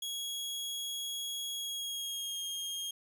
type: tone with pitch glide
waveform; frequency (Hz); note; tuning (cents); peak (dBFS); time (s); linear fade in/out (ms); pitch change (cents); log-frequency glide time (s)
sawtooth; 3322 to 3237; G#7 to G#7; 0 to -45; -33; 0.02-2.91; 5; -45; 1.53-2.42
effects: 12-bit